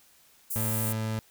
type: high-pass noise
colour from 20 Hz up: white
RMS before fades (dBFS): -32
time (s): 0.5-0.93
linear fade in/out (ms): 10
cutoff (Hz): 8300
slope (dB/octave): 24
type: tone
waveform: 30% pulse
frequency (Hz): 110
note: A2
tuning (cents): 0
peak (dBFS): -26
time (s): 0.56-1.19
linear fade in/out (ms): 0
effects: white hiss -60 dBFS RMS until 1.3 s